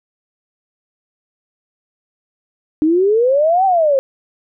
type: exponential two-way sweep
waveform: sine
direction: up then down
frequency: 300 to 787 to 523 Hz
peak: -10 dBFS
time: 2.82-3.99 s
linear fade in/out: 0 ms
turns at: 3.65 s
effects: none

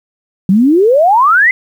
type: exponential sweep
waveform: sine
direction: up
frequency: 180.1 to 2093 Hz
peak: -5 dBFS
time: 0.49-1.51 s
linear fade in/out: 2 ms
effects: 7-bit

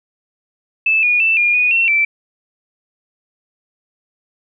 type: tone with pitch steps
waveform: sine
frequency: 2626 / 2447 / 2657 / 2418 / 2469 / 2711 / 2331 Hz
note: E7 / D#7 / E7 / D7 / D#7 / E7 / D7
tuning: -7 / -29 / +13 / +50 / -14 / +48 / -14 cents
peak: -11 dBFS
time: 0.86-2.05 s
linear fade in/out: 5 ms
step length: 170 ms
effects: none

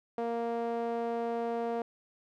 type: tone with band-pass filter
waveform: sawtooth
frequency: 233.1 Hz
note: A#3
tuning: in tune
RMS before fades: -33 dBFS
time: 0.18-1.82 s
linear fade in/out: 2 ms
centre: 580 Hz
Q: 2.5
effects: none

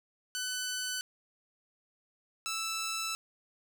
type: tone pair in turn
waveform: 10% pulse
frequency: 1501 / 1320.2 Hz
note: F#6 / E6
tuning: +24 / +2 cents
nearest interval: major second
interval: 222 cents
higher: first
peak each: -25 dBFS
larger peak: neither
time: 0.35-1.01 / 2.46-3.15 s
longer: second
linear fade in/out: 0 ms
effects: none

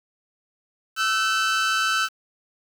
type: tone pair together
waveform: sawtooth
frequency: 1318.5 / 1525.4 Hz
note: E6 / G6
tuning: 0 / -48 cents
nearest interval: minor third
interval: 252 cents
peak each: -19 dBFS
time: 0.96-2.09 s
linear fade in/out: 50 ms
effects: low-pass 7000 Hz 12 dB/octave + 7-bit

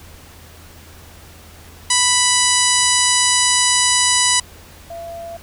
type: harmonic tone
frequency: 988 Hz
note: B5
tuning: in tune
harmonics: 1 / 2 / 3 / 4 / 5 / 6 / 7 / 8 / 9 / 10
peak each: -22 / -22 / -22 / -22 / -22 / -22 / -22 / -22 / -22 / -22 dBFS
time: 1.9-4.4 s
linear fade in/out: 5 ms
type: tone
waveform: sine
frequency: 676 Hz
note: E5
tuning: 43 cents sharp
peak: -28 dBFS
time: 4.9-5.37 s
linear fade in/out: 5 ms
effects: added 82 Hz sine -43 dBFS peak until 5.42 s + pink hiss -43 dBFS RMS until 5.42 s

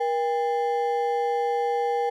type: ring-modulated tone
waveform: triangle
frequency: 639 Hz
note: D#5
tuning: 46 cents sharp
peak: -17 dBFS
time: 0-2.1 s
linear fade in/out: 10 ms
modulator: 163 Hz
effects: none

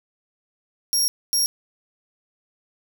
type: tone bursts at uneven times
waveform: 25% pulse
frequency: 5588 Hz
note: F8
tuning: in tune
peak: -13 dBFS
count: 2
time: 0.93-1.08 / 1.33-1.46 s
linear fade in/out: 0 ms
effects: none

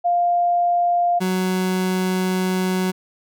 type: tone pair in turn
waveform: sine / 30% pulse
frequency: 700 / 185.41 Hz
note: F5 / F#3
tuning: +4 / +4 cents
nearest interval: octave + major seventh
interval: 2300 cents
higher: first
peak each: -15 / -16 dBFS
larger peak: first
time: 0.04-1.2 / 1.2-2.92 s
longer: second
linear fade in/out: 20 ms
effects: none

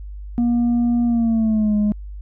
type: tone with pitch glide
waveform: sine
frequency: 238.3 to 208.7 Hz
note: A#3 to G#3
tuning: +38 to +9 cents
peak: -12 dBFS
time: 0.38-1.92 s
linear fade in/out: 0 ms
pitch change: -229 cents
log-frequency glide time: 1.05-1.76 s
effects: tanh soft clip ceiling -14 dBFS + added 50 Hz sine -30 dBFS peak until 2.21 s

